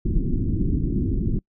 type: low-pass noise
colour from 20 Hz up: pink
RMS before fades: -22 dBFS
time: 0.05-1.39 s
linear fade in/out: 5 ms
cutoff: 350 Hz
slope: 48 dB/octave
effects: noise-tail reverb RT60 0.1 s tail -26 dB re dry